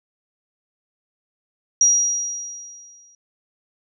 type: tone with exponential decay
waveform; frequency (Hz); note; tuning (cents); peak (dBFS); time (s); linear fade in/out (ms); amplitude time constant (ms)
sine; 5740; F8; +47; -10; 1.81-3.15; 2; 290
effects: none